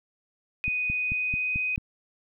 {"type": "tone with pitch glide", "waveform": "sine", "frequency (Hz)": [2490, 2504], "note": ["D#7", "D#7"], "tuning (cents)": [1, 10], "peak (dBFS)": -25, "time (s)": [0.64, 1.76], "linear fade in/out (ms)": 0, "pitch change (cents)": 9, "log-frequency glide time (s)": [0.93, 1.6]}
{"type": "click train", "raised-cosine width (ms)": 5, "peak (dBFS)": -21, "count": 6, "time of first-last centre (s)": [0.68, 1.779], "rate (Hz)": 4.55}
{"effects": []}